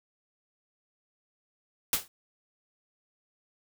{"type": "noise with exponential decay", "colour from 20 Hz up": "white", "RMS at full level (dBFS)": -22, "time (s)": [1.93, 2.08], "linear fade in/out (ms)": 1, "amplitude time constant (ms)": 32, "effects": []}